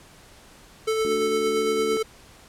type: tone with tremolo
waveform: square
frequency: 440 Hz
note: A4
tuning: in tune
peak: -21 dBFS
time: 0.87-2.03 s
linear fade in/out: 10 ms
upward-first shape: sine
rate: 8.8 Hz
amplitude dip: 30%
type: chord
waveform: sine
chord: D major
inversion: second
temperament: equal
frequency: 220 / 293.7 / 370 Hz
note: A3 / D4 / F#4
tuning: 0 / 0 / 0 cents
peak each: -34 / -32 / -31 dBFS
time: 1.05-1.97 s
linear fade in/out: 0 ms
effects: pink hiss -50 dBFS RMS until 2.48 s + low-pass 11000 Hz 12 dB/octave